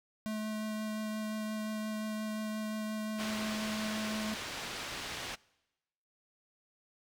square tone with vibrato, 215.6 Hz, A3, 35 cents flat, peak -35 dBFS, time 0.26-4.34 s, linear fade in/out 0 ms, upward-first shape triangle, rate 5.7 Hz, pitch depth 9 cents each way
white low-pass noise, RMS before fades -41 dBFS, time 3.18-5.36 s, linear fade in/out 20 ms, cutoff 4100 Hz, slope 12 dB/octave
effects noise-tail reverb RT60 1.0 s tail -24 dB re dry

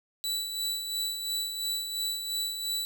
sawtooth tone with tremolo, 3951 Hz, B7, in tune, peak -25 dBFS, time 0.24-2.85 s, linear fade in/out 0 ms, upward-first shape sine, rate 2.9 Hz, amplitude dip 50%, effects none

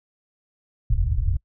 pink low-pass noise, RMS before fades -21 dBFS, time 0.9-1.37 s, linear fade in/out 5 ms, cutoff 120 Hz, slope 96 dB/octave, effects noise-tail reverb RT60 0.1 s tail -26 dB re dry

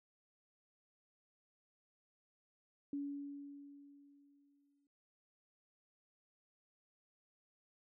sine tone with exponential decay, 283.6 Hz, C#4, 40 cents sharp, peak -37 dBFS, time 2.93-4.87 s, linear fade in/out 2 ms, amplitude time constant 420 ms, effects none

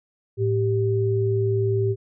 sine tone pair together, 109.86 / 390.8 Hz, A2 / G4, -2 / -5 cents, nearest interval octave + minor seventh, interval 2197 cents, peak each -21 / -22 dBFS, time 0.37-1.96 s, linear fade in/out 50 ms, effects none

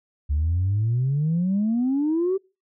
sine exponential sweep, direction up, 70.1 to 392 Hz, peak -18 dBFS, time 0.29-2.38 s, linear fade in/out 20 ms, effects noise-tail reverb RT60 0.3 s tail -26 dB re dry + tanh soft clip ceiling -16 dBFS

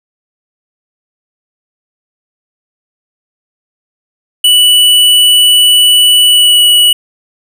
square tone with pitch glide, 2960 to 2938 Hz, F#7 to F#7, 0 to -13 cents, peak -4 dBFS, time 4.44-6.93 s, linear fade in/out 5 ms, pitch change -13 cents, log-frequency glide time 6.26-6.62 s, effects none

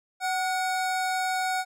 square tone pair together, 749 / 1452.8 Hz, F#5 / F#6, +21 / -32 cents, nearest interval major seventh, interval 1147 cents, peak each -27 / -32 dBFS, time 0.2-1.65 s, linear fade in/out 50 ms, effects low-pass 12000 Hz 12 dB/octave

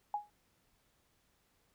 sine tone with exponential decay, 830.6 Hz, G#5, in tune, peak -29 dBFS, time 0.14-0.3 s, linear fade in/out 2 ms, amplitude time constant 33 ms, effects pink hiss -74 dBFS RMS until 1.74 s

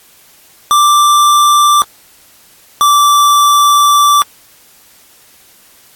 square tone pair in turn, 1177 / 1166.2 Hz, D6 / D6, +3 / -13 cents, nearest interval unison, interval 16 cents, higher first, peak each -6 dBFS, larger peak neither, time 0.71-1.82 / 2.81-4.22 s, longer second, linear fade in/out 0 ms, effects white hiss -44 dBFS RMS until 5.95 s + AAC 64 kbps

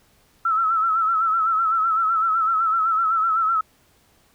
sine tone with vibrato, 1318.5 Hz, E6, in tune, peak -17 dBFS, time 0.45-3.61 s, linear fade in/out 5 ms, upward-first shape sine, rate 7.9 Hz, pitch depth 62 cents each way, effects pink hiss -59 dBFS RMS until 4.34 s

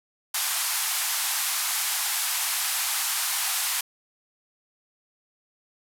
white band-pass noise, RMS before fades -27 dBFS, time 0.34-3.81 s, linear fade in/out 5 ms, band 740 to 14000 Hz, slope 48 dB/octave, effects none

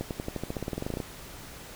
accelerating click train, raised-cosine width 2 ms, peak -18 dBFS, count 18, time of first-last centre 0.01-1.002 s, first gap 98 ms, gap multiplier 0.93, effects pink hiss -45 dBFS RMS until 1.75 s

